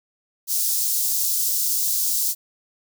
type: high-pass noise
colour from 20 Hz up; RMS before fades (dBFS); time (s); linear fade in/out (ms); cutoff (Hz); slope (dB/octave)
white; -22; 0.47-2.35; 50; 4900; 24
effects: none